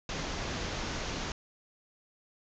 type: low-pass noise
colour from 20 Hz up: pink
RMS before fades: -36 dBFS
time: 0.09-1.32 s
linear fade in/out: 2 ms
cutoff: 6900 Hz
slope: 96 dB/octave
effects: none